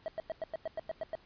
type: tone bursts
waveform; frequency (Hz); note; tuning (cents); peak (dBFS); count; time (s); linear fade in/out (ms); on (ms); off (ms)
triangle; 643; E5; -43; -31; 10; 0.06-1.152; 0; 21; 98
effects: pink hiss -62 dBFS RMS until 1.25 s + resampled to 11025 Hz